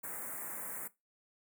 white band-stop noise, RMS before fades -42 dBFS, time 0.03-0.88 s, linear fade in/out 10 ms, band 2100 to 7800 Hz, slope 48 dB/octave, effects noise-tail reverb RT60 0.2 s tail -18 dB re dry + high-pass 150 Hz 12 dB/octave

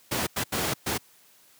pink noise bursts at uneven times, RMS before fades -27 dBFS, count 4, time 0.11-0.27 / 0.36-0.44 / 0.52-0.74 / 0.86-0.98 s, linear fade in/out 10 ms, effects white hiss -58 dBFS RMS until 1.59 s + high-pass 100 Hz 12 dB/octave

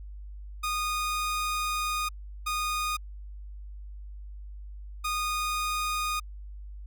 sawtooth tone bursts at uneven times, 1233 Hz, D#6, 16 cents flat, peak -24 dBFS, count 3, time 0.63-2.09 / 2.46-2.97 / 5.04-6.2 s, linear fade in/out 10 ms, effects added 50 Hz sine -39 dBFS peak until 6.86 s

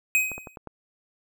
square tone with exponential decay, 2521 Hz, D#7, 22 cents sharp, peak -17 dBFS, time 0.15-0.56 s, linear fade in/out 0 ms, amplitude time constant 89 ms
clicks, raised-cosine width 1 ms, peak -24 dBFS, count 5, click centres 0.317 / 0.38 / 0.472 / 0.572 / 0.673 s
effects none

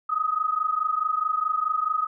sine tone pair together, 1244.5 / 1269.2 Hz, D#6 / D#6, 0 / +34 cents, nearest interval unison, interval 34 cents, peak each -25 dBFS, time 0.09-2.07 s, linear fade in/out 10 ms, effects none

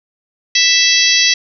harmonic tone, 659.3 Hz, E5, in tune, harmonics 3 / 4 / 5 / 6 / 7 / 8 / 9, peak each -17 / -17 / -17 / -17 / -17 / -17 / -17 dBFS, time 0.55-1.34 s, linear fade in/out 5 ms, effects none

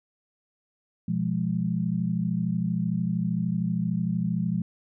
sine chord, F diminished, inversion second, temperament equal, 123.47 / 174.61 / 207.7 Hz, Cb3 / F3 / Ab3, 0 / 0 / 0 cents, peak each -31 / -26 / -29 dBFS, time 1.08-4.62 s, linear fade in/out 5 ms, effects none

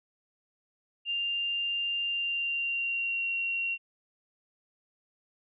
sine tone with pitch glide, 2794 to 2746 Hz, F7 to F7, 0 to -30 cents, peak -28 dBFS, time 1.05-3.78 s, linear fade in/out 50 ms, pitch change -30 cents, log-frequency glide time 2.05-3.29 s, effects none

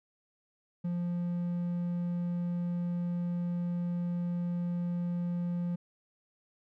triangle tone, 174.61 Hz, F3, in tune, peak -28 dBFS, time 0.84-5.76 s, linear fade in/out 10 ms, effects none

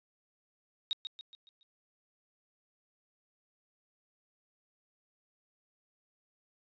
sine tone with echo, 3757 Hz, A#7, 13 cents sharp, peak -29 dBFS, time 0.91-0.93 s, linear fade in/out 0 ms, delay 140 ms, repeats 5, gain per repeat -7 dB, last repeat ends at 1.63 s, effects resampled to 16000 Hz

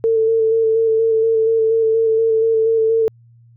sine tone with vibrato, 447.9 Hz, A4, 31 cents sharp, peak -12 dBFS, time 0.04-3.08 s, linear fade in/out 0 ms, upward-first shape square, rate 4.2 Hz, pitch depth 17 cents each way, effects added 117 Hz sine -45 dBFS peak until 3.56 s

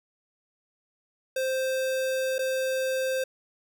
square tone with dropouts, 523.3 Hz, C5, in tune, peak -26 dBFS, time 1.36-3.24 s, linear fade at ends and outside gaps 5 ms, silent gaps 2.383-2.39 s, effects none

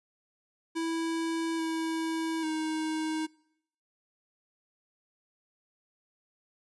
square tone with pitch steps, 328.5 / 324.6 / 314.3 Hz, E4 / E4 / D#4, -6 / -27 / +18 cents, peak -30 dBFS, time 0.75-3.27 s, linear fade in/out 20 ms, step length 840 ms, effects noise-tail reverb RT60 0.8 s tail -25 dB re dry + resampled to 24000 Hz

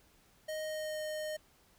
square tone with pitch glide, 622.3 to 615.5 Hz, D#5 to D#5, 0 to -19 cents, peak -37 dBFS, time 0.48-1.37 s, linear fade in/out 10 ms, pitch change -19 cents, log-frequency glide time 0.63-1.01 s, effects pink hiss -66 dBFS RMS until 1.78 s

